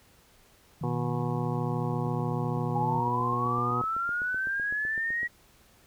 sine tone with vibrato, 155.56 Hz, D#3, in tune, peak -31 dBFS, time 0.81-3 s, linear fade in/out 5 ms, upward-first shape sine, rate 2.2 Hz, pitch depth 10 cents each way
harmonic tone, 121.4 Hz, B2, 29 cents flat, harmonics 1 / 2 / 3 / 4 / 6 / 7 / 8 / 9, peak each -32 / -35 / -37 / -38 / -40 / -40 / -41 / -42 dBFS, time 0.83-3.82 s, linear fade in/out 5 ms
click train, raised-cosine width 2 ms, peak -31 dBFS, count 27, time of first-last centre 1.94-5.231 s, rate 7.9 Hz
sine linear sweep, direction up, 811 to 1921 Hz, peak -27 dBFS, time 2.74-5.28 s, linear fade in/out 20 ms
effects pink hiss -60 dBFS RMS until 5.86 s

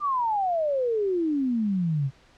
sine exponential sweep, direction down, 1210 to 130 Hz, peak -22 dBFS, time 0-2.11 s, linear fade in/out 50 ms, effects pink hiss -57 dBFS RMS until 2.37 s + low-pass 5000 Hz 12 dB/octave

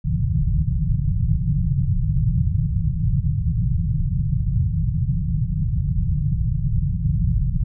white low-pass noise, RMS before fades -20 dBFS, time 0.04-7.64 s, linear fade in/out 10 ms, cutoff 170 Hz, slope 96 dB/octave, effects none

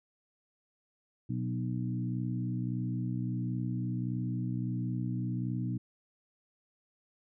harmonic tone with a mistuned harmonic, 61.5 Hz, B1, 7 cents flat, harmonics 2 / 3 / 4 / 5, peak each -33 / -37 / -39 / -41 dBFS, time 1.29-5.78 s, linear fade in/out 10 ms, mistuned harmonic 4, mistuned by +15 cents, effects none

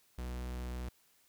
45% pulse tone, 61.74 Hz, B1, in tune, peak -38 dBFS, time 0.18-0.89 s, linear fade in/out 5 ms, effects white hiss -69 dBFS RMS until 1.28 s

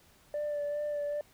sine tone with vibrato, 587.3 Hz, D5, in tune, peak -29 dBFS, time 0.34-1.21 s, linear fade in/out 2 ms, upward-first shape sine, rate 2.5 Hz, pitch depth 20 cents each way, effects tanh soft clip ceiling -29 dBFS + pink hiss -62 dBFS RMS until 1.33 s

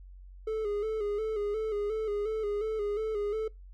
triangle tone with vibrato, 424.6 Hz, G#4, 38 cents sharp, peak -27 dBFS, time 0.47-3.48 s, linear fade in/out 5 ms, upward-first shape square, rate 2.8 Hz, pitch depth 54 cents each way, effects noise-tail reverb RT60 0.2 s tail -23 dB re dry + added 46 Hz sine -46 dBFS peak until 3.73 s

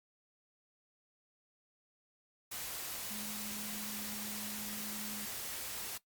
sine tone in noise, 210.5 Hz, G#3, 24 cents sharp, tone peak -46 dBFS, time 3.1-5.26 s, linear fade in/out 10 ms, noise white, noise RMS -42 dBFS, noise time 2.51-5.98 s, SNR -7 dB, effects noise-tail reverb RT60 0.1 s tail -17 dB re dry + Opus 48 kbps

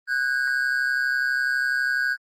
triangle tone pair together, 1488 / 1620.1 Hz, F#6 / G#6, +9 / -43 cents, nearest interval minor second, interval 148 cents, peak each -22 dBFS, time 0.07-2.17 s, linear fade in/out 50 ms, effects Opus 24 kbps

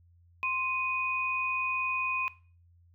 sine tone pair together, 1046.5 / 2489 Hz, C6 / D#7, 0 / 0 cents, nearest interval octave + minor third, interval 1500 cents, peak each -33 / -29 dBFS, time 0.43-2.28 s, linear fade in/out 0 ms, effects noise-tail reverb RT60 0.4 s tail -18 dB re dry + added 86 Hz sine -58 dBFS peak until 2.94 s

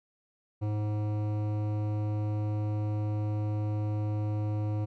triangle tone with hard clipping, 105.5 Hz, G#2, 28 cents sharp, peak -30 dBFS, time 0.61-4.86 s, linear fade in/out 20 ms, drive 18 dB, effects none

